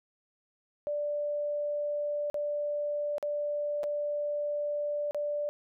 sine tone with dropouts, 587.3 Hz, D5, in tune, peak -29 dBFS, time 0.87-5.49 s, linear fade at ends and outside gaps 0 ms, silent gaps 2.3-2.343 / 3.182-3.227 / 3.833-3.839 / 5.11-5.146 s, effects none

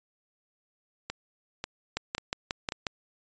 two click trains, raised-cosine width 0.2 ms, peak -12 / -16 dBFS, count 6 / 4, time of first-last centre 1.97-2.868 / 1.1-2.722 s, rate 5.57 / 1.85 Hz, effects resampled to 16000 Hz

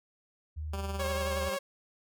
sine tone with pitch glide, 76.9 to 75.32 Hz, D#2 to D2, -20 to +44 cents, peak -34 dBFS, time 0.56-1.5 s, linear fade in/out 20 ms, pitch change -36 cents, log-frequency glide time 1.11-1.28 s
10% pulse tone with tremolo, 196 Hz, G3, in tune, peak -27 dBFS, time 0.73-1.57 s, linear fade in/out 5 ms, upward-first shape sine, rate 19 Hz, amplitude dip 50%
sawtooth tone with vibrato, 546 Hz, C#5, 26 cents flat, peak -28 dBFS, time 0.99-1.59 s, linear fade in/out 10 ms, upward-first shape triangle, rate 11 Hz, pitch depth 46 cents each way
effects none

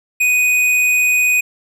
sine tone with tanh clipping, 2489 Hz, D#7, in tune, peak -13 dBFS, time 0.2-1.41 s, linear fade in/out 10 ms, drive 14 dB, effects none

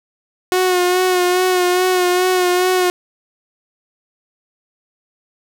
sawtooth tone with vibrato, 363.6 Hz, F#4, 30 cents flat, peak -9 dBFS, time 0.52-2.9 s, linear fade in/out 0 ms, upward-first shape sine, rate 2.4 Hz, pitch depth 31 cents each way, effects none

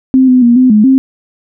sine tone with pitch steps, 261.1 / 253.3 / 237.8 / 255.6 / 212 / 265 Hz, C4 / B3 / A#3 / C4 / G#3 / C4, -3 / +44 / +35 / -40 / +36 / +22 cents, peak -3 dBFS, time 0.14-0.98 s, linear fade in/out 0 ms, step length 140 ms, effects none

